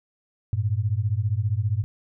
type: beating tone pair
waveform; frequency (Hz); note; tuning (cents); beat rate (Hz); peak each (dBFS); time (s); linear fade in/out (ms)
sine; 97.8 / 112.8; G2 / A2; -4 / +44; 15; -24; 0.53-1.84; 0
effects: none